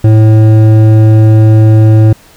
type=tone with hard clipping; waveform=sine; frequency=109.3 Hz; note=A2; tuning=11 cents flat; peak=-3 dBFS; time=0.04-2.13 s; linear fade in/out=5 ms; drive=10 dB; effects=pink hiss -40 dBFS RMS until 2.36 s